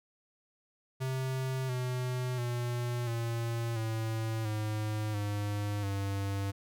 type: tone with pitch steps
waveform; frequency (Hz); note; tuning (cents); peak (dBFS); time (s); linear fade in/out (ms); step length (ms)
square; 131.2 / 126 / 121.01 / 116.21 / 111.61 / 107.18 / 102.94 / 98.86; C3 / B2 / B2 / A#2 / A2 / A2 / G#2 / G2; +5 / +35 / -35 / -5 / +25 / -45 / -15 / +15; -32; 1-6.52; 20; 690
effects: none